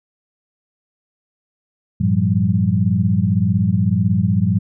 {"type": "tone cluster", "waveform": "sine", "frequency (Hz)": [98.2, 114.2, 173.3, 195.1], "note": ["G2", "A#2", "F3", "G3"], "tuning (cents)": [4, -35, -13, -8], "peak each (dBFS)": -19, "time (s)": [2, 4.59], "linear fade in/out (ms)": 10, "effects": []}